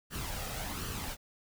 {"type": "noise with flanger", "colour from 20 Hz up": "pink", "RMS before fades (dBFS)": -38, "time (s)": [0.1, 1.17], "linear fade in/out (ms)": 50, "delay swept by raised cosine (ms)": [0.67, 1.58], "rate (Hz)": 1.3, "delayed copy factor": 0.5, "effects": []}